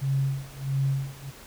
sine tone with tremolo, 136.3 Hz, C#3, 29 cents flat, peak -21 dBFS, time 0.01-1.31 s, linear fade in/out 20 ms, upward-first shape sine, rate 1.5 Hz, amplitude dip 95%, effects pink hiss -47 dBFS RMS until 1.46 s

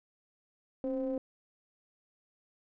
triangle ring-modulated tone, 127 Hz, B2, 49 cents sharp, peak -26 dBFS, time 0.84-1.18 s, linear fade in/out 2 ms, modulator 396 Hz, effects none

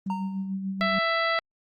sine tone with tremolo, 192.8 Hz, G3, 28 cents flat, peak -26 dBFS, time 0.06-0.99 s, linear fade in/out 5 ms, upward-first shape sine, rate 6.8 Hz, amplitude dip 45%
triangle tone with exponential decay, 923 Hz, A#5, 17 cents flat, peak -25 dBFS, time 0.1-0.54 s, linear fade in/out 1 ms, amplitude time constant 95 ms
harmonic tone, 663 Hz, E5, 10 cents sharp, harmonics 1 / 2 / 3 / 4 / 5 / 6 / 7, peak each -28 / -27 / -27 / -38 / -36 / -38 / -38 dBFS, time 0.81-1.39 s, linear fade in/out 0 ms
effects Opus 32 kbps

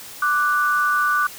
sine tone pair together, 1174.7 / 1480 Hz, D6 / F#6, 0 / 0 cents, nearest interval major third, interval 400 cents, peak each -19 dBFS, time 0.22-1.27 s, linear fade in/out 5 ms, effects white hiss -38 dBFS RMS until 1.38 s

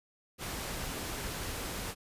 pink noise, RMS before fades -38 dBFS, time 0.38-1.95 s, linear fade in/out 50 ms, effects resampled to 32000 Hz

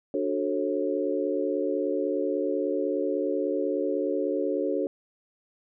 sine chord, D major seventh, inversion none, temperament equal with one note detuned, 293.7 / 370 / 440 / 543.6 Hz, D4 / F#4 / A4 / C#5, 0 / 0 / 0 / -34 cents, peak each -30 dBFS, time 0.14-4.87 s, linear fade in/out 2 ms, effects none

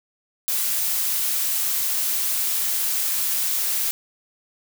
blue noise, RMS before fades -23 dBFS, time 0.48-3.91 s, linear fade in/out 0 ms, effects none

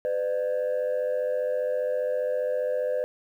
sine tone pair together, 505 / 600 Hz, B4 / D5, +39 / +37 cents, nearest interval minor third, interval 298 cents, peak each -24 / -26 dBFS, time 0.05-3.04 s, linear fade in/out 0 ms, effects tanh soft clip ceiling -21 dBFS + 10-bit

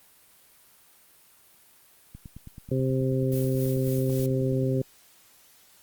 click train, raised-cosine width 5 ms, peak -29 dBFS, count 24, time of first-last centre 2.15-4.631 s, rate 9.27 Hz
harmonic tone, 131.2 Hz, C3, 5 cents sharp, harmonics 1 / 2 / 3 / 4, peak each -25 / -29 / -29 / -32 dBFS, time 2.71-4.82 s, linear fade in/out 5 ms
blue noise with tremolo, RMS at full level -39 dBFS, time 3.32-4.26 s, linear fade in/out 0 ms, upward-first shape sine, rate 3.7 Hz, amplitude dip 50%
effects white hiss -57 dBFS RMS until 5.82 s + Opus 32 kbps

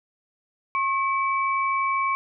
sine tone pair together, 1083 / 2296 Hz, C#6 / D7, -41 / -40 cents, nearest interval octave + minor second, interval 1301 cents, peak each -22 / -27 dBFS, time 0.75-2.15 s, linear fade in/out 0 ms, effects none

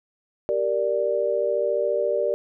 sine chord, G minor, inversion none, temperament equal, 392 / 466.2 / 587.3 Hz, G4 / Bb4 / D5, 0 / 0 / 0 cents, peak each -27 / -25 / -23 dBFS, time 0.49-2.34 s, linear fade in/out 0 ms, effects none

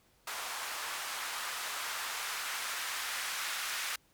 blue noise with band-pass filter sweep, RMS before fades -38 dBFS, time 0.27-3.96 s, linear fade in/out 5 ms, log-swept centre 970 to 1500 Hz, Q 1.2, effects pink hiss -68 dBFS RMS until 4.13 s

